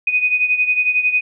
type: beating tone pair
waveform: sine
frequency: 2489 / 2500 Hz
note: D#7 / D#7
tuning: 0 / +8 cents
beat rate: 11 Hz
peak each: -15 / -20 dBFS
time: 0.07-1.21 s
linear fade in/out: 5 ms
effects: none